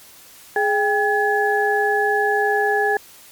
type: tone cluster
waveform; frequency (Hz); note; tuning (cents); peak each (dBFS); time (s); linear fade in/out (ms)
sine; 418.8 / 796 / 1697; G#4 / G5 / G#6; +15 / +26 / +37; -20; 0.56-2.97; 2
effects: white hiss -45 dBFS RMS until 3.31 s + MP3 96 kbps